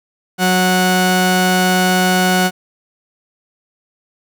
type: tone pair together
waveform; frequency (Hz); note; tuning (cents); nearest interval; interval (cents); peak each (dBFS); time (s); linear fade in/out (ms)
sawtooth; 183.75 / 735; F#3 / F#5; -12 / -12; 2 octaves; 2400; -10; 0.38-2.51; 50
effects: none